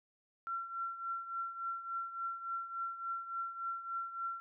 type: tone with tremolo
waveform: sine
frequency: 1360 Hz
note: F6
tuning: 46 cents flat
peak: -34 dBFS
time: 0.47-4.4 s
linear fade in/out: 0 ms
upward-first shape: triangle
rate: 3.5 Hz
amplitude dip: 75%
effects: none